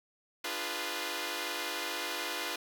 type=chord; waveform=5% pulse; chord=D diminished seventh; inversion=none; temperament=equal with one note detuned; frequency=298.6 / 349.2 / 415.3 / 493.9 Hz; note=D4 / F4 / Ab4 / Cb5; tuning=+29 / 0 / 0 / 0 cents; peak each=-30 / -27 / -31 / -27 dBFS; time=0.44-2.56 s; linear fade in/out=5 ms; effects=none